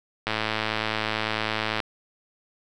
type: click train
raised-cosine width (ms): 0.3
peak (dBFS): -9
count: 168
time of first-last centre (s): 0.27-1.802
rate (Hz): 109
effects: none